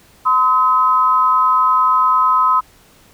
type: tone pair together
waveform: sine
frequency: 1023.8 / 1275 Hz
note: C6 / D#6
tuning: -38 / +42 cents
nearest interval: major third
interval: 380 cents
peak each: -13 dBFS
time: 0.25-2.61 s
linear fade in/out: 20 ms
effects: pink hiss -49 dBFS RMS until 3.13 s